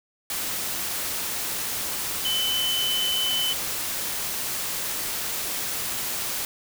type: tone in noise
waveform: sine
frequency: 3034 Hz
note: F#7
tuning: 43 cents sharp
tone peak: -23 dBFS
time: 2.25-3.53 s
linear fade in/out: 2 ms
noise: white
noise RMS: -29 dBFS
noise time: 0.3-6.45 s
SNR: +3 dB
effects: none